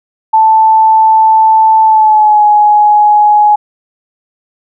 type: tone with pitch glide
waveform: sine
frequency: 880 to 838.3 Hz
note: A5 to G#5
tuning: 0 to +16 cents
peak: -3 dBFS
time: 0.33-3.56 s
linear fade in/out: 10 ms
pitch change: -84 cents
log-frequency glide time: 1.83-2.44 s
effects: none